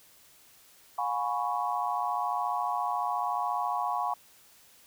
sine chord, C# dominant seventh, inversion first, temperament equal with one note detuned, 716.4 / 830.6 / 987.8 / 1108.7 Hz, E#5 / G#5 / B5 / C#6, +44 / 0 / 0 / 0 cents, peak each -33 dBFS, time 0.98-4.14 s, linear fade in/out 5 ms, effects white hiss -58 dBFS RMS until 4.86 s

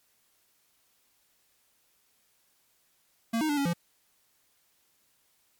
square tone with pitch steps, 228.6 / 310.9 / 291.7 / 279.6 / 171.5 Hz, A#3 / D#4 / D4 / C#4 / F3, -34 / -1 / -12 / +15 / -31 cents, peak -26 dBFS, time 3.33-3.735 s, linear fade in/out 10 ms, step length 81 ms, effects white hiss -69 dBFS RMS until 5.59 s + MP3 96 kbps

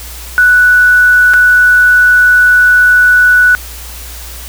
sine tone with dropouts, 1480 Hz, F#6, in tune, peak -3 dBFS, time 0.38-3.55 s, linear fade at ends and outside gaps 0 ms, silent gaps 1.336-1.34 s, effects added 60 Hz sine -27 dBFS peak until 4.48 s + white hiss -29 dBFS RMS until 4.48 s

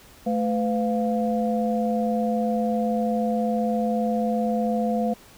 sine tone cluster, 219 / 504 / 700 Hz, A3 / B4 / F5, -8 / +35 / +4 cents, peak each -23 / -27 / -27 dBFS, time 0.26-5.14 s, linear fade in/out 10 ms, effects pink hiss -50 dBFS RMS until 5.37 s

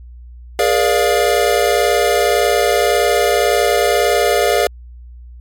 square chord, Bb dominant seventh, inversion third, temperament equal with one note detuned, 415.3 / 477.1 / 587.3 / 698.5 Hz, Ab4 / Bb4 / D5 / F5, 0 / +40 / 0 / 0 cents, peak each -18 dBFS, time 0.59-4.67 s, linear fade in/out 2 ms, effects added 60 Hz sine -33 dBFS peak until 5.4 s + MP3 64 kbps

